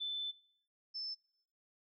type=tone pair in turn; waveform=sine; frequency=3520 / 5274 Hz; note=A7 / E8; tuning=0 / 0 cents; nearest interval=perfect fifth; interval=700 cents; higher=second; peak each=-36 / -39 dBFS; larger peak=first; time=0-0.32 / 0.94-1.15 s; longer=first; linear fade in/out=20 ms; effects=noise-tail reverb RT60 0.8 s tail -24 dB re dry